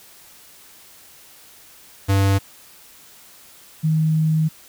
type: tone pair in turn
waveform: square / sine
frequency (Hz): 98 / 157.46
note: G2 / D#3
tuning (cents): 0 / +21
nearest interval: minor sixth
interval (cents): 821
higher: second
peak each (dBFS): -15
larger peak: neither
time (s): 2.08-2.39 / 3.83-4.49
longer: second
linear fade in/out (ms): 20
effects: white hiss -47 dBFS RMS until 4.68 s